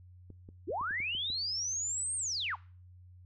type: clicks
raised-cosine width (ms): 3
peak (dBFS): -37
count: 8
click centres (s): 0.303 / 0.489 / 0.703 / 0.812 / 0.909 / 1.003 / 1.15 / 1.302
type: linear two-way sweep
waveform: sine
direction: up then down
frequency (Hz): 261.6 to 8760 to 707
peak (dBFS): -32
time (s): 0.67-2.56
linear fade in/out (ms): 20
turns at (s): 2.16
effects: noise-tail reverb RT60 0.4 s tail -22 dB re dry + added 90 Hz sine -52 dBFS peak until 3.25 s